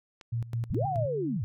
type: click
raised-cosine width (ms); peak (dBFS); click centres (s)
0.2; -29; 0.212
type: tone with tremolo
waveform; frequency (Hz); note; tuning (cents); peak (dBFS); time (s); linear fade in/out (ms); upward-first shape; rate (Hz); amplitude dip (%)
sine; 116.54; A#2; 0; -27; 0.32-1.06; 10; square; 4.7; 80
type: linear two-way sweep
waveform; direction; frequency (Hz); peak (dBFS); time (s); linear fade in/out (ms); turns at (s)
sine; up then down; 36.14 to 812 to 87.2; -28; 0.7-1.44; 0; 0.86
type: tone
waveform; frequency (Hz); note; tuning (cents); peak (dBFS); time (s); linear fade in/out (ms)
sine; 145.4; D3; -17; -35; 0.79-1.37; 5
effects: none